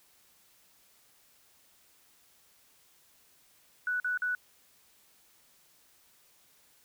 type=tone bursts; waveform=sine; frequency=1480 Hz; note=F#6; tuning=in tune; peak=-28 dBFS; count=3; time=3.87-4.35 s; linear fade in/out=2 ms; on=130 ms; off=45 ms; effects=white hiss -64 dBFS RMS until 6.84 s